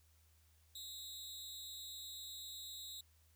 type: tone with amplitude modulation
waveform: sawtooth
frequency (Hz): 3820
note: A#7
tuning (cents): +42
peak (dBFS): -40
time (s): 0.75-3.01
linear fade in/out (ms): 5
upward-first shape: sine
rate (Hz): 248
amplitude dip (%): 100
effects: added 79 Hz sine -68 dBFS peak until 3.35 s + white hiss -74 dBFS RMS until 3.35 s